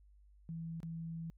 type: tone with dropouts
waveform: sine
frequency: 164.7 Hz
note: E3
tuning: 1 cent flat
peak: -40 dBFS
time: 0.49-1.3 s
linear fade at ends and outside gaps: 0 ms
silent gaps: 0.803-0.831 s
effects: added 50 Hz sine -60 dBFS peak until 1.37 s